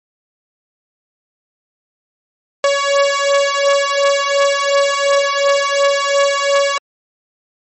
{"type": "beating tone pair", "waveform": "sawtooth", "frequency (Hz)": [560, 562.8], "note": ["C#5", "C#5"], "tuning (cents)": [18, 26], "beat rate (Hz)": 2.8, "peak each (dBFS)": -11, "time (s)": [2.64, 6.78], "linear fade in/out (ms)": 2, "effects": ["MP3 32 kbps"]}